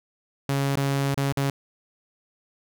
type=tone with dropouts; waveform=sawtooth; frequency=138.59 Hz; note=C#3; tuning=in tune; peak=-18 dBFS; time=0.49-1.5 s; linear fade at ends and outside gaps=2 ms; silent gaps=0.756-0.771 / 1.144-1.175 / 1.324-1.372 s; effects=none